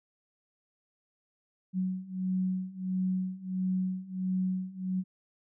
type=beating tone pair; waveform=sine; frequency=185 / 186.5 Hz; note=F#3 / F#3; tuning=0 / +14 cents; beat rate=1.5 Hz; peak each=-33 / -31 dBFS; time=1.73-5.04 s; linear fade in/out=50 ms; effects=none